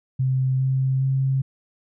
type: tone with pitch steps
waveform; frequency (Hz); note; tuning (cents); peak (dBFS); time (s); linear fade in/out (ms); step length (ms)
sine; 130.81 / 132.33 / 133.87; C3 / C3 / C3; 0 / +20 / +40; -18; 0.19-1.42; 10; 410
effects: none